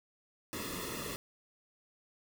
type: noise with comb filter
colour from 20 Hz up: pink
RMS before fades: -40 dBFS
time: 0.53-1.16 s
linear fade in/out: 0 ms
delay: 1.3 ms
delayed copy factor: -0.85
effects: none